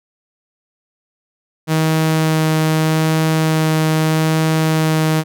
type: tone with vibrato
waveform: sawtooth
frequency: 158.1 Hz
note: D#3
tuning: 28 cents sharp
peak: -9 dBFS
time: 1.67-5.24 s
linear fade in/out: 50 ms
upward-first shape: sine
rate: 0.8 Hz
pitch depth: 8 cents each way
effects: none